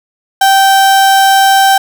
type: tone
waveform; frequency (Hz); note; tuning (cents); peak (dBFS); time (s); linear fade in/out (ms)
35% pulse; 779; G5; -11; -3; 0.41-1.78; 5
effects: none